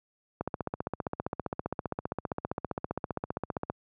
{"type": "click train", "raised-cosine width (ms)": 1, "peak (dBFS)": -17, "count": 51, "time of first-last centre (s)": [0.41, 3.699], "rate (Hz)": 15.2, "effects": ["high-pass 80 Hz 12 dB/octave"]}